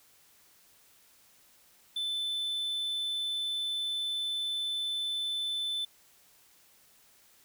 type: tone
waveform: triangle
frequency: 3520 Hz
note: A7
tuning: in tune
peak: -29 dBFS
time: 1.96-5.85 s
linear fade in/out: 5 ms
effects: white hiss -62 dBFS RMS until 7.44 s